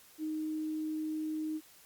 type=tone; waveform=sine; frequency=311.1 Hz; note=D#4; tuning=in tune; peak=-33 dBFS; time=0.18-1.61 s; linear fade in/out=50 ms; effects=white hiss -59 dBFS RMS until 1.85 s + Opus 48 kbps